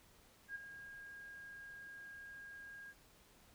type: tone with ADSR envelope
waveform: sine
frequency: 1626 Hz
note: G#6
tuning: 37 cents flat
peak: -40 dBFS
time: 0.48-2.94 s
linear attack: 73 ms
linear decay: 14 ms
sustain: -10 dB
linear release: 46 ms
effects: pink hiss -66 dBFS RMS until 3.54 s